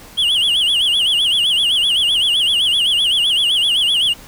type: tone with vibrato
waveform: triangle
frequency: 3100 Hz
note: G7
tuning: 20 cents flat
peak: -11 dBFS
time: 0.17-4.14 s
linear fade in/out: 20 ms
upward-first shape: sine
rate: 7.8 Hz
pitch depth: 180 cents each way
effects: pink hiss -40 dBFS RMS until 4.27 s